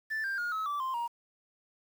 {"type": "tone with pitch steps", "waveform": "sine", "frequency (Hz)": [1760, 1586.2, 1429.6, 1288.4, 1161.2, 1046.5, 943.2], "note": ["A6", "G6", "F6", "E6", "D6", "C6", "A#5"], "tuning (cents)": [0, 20, 40, -40, -20, 0, 20], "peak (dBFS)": -28, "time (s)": [0.1, 1.08], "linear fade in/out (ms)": 20, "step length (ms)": 140, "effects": ["tanh soft clip ceiling -30 dBFS", "9-bit"]}